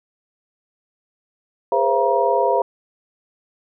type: tone cluster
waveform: sine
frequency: 409.9 / 487.4 / 528 / 680 / 950 Hz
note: G#4 / B4 / C5 / F5 / A#5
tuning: -23 / -23 / +16 / -46 / +33 cents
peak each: -22 / -25 / -20 / -21 / -20 dBFS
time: 1.72-2.62 s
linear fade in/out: 2 ms
effects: none